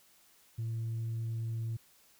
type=tone; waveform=sine; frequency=113.7 Hz; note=A#2; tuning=43 cents flat; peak=-31 dBFS; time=0.58-1.77 s; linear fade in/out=10 ms; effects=tanh soft clip ceiling -31 dBFS + white hiss -64 dBFS RMS until 2.19 s